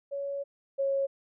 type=tone pair in turn; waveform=sine; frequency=560 / 548.5 Hz; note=C#5 / C#5; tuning=+18 / -18 cents; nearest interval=unison; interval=36 cents; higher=first; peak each=-31 / -25 dBFS; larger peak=second; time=0.11-0.44 / 0.78-1.07 s; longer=first; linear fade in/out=20 ms; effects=none